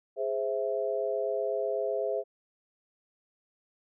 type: chord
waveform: sine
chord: Ab augmented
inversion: none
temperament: equal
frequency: 415.3 / 523.3 / 659.3 Hz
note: Ab4 / C5 / E5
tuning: 0 / 0 / 0 cents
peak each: -32 dBFS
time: 0.16-2.24 s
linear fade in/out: 50 ms
effects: none